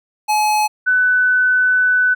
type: tone pair in turn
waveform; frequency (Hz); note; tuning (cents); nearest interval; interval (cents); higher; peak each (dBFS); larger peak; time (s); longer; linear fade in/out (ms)
square / sine; 850 / 1500.2; G#5 / F#6; +40 / +23; minor seventh; 983; second; -14 / -11; second; 0.28-0.68 / 0.86-2.15; second; 20
effects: none

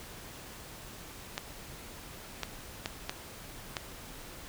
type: clicks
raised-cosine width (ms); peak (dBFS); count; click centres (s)
0.2; -15; 5; 1.379 / 2.433 / 2.859 / 3.095 / 3.768
effects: pink hiss -47 dBFS RMS until 4.48 s

